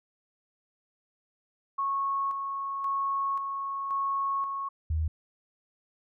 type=tone with tremolo; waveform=sine; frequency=1100 Hz; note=C#6; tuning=14 cents flat; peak=-26 dBFS; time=1.78-4.69 s; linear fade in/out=10 ms; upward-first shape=square; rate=0.94 Hz; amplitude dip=40%
type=tone; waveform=sine; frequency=79 Hz; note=D#2; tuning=27 cents sharp; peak=-25 dBFS; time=4.9-5.08 s; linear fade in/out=5 ms
effects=none